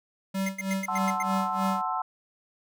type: tone with tremolo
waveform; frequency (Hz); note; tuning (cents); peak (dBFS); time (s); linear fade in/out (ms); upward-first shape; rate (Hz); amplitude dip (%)
square; 192.8; G3; -28; -26; 0.34-1.82; 10; sine; 3.2; 90
type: tone bursts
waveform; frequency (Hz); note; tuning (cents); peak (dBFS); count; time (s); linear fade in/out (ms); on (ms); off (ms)
square; 2100; C7; +6; -30; 7; 0.46-1.228; 5; 30; 93
type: chord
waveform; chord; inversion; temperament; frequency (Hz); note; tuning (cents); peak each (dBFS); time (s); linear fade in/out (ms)
sine; F# half-diminished seventh; none; equal; 740 / 880 / 1046.5 / 1318.5; F#5 / A5 / C6 / E6; 0 / 0 / 0 / 0; -32; 0.88-2.02; 5
effects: none